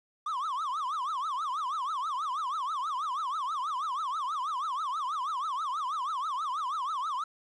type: tone with vibrato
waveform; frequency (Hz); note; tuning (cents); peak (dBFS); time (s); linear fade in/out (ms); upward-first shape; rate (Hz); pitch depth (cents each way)
triangle; 1139; C#6; +47; -28; 0.26-7.24; 5; triangle; 6.2; 290
effects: resampled to 22050 Hz + 10-bit